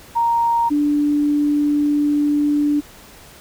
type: tone pair in turn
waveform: sine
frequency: 932.3 / 293.1 Hz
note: A#5 / D4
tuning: 0 / -3 cents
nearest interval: octave + minor sixth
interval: 2003 cents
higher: first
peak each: -14 dBFS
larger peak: neither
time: 0.15-0.7 / 0.7-2.81 s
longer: second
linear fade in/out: 20 ms
effects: pink hiss -43 dBFS RMS until 3.4 s